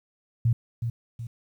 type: tone with echo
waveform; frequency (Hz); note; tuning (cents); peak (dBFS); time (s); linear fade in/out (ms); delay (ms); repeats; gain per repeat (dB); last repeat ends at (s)
sine; 116.54; A#2; 0; -18; 0.45-0.53; 5; 370; 2; -7; 1.27
effects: 10-bit